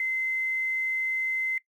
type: tone with quantisation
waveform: sine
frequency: 2063 Hz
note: C7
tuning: 25 cents flat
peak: -25 dBFS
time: 0-1.58 s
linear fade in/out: 2 ms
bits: 9
effects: noise-tail reverb RT60 0.1 s tail -20 dB re dry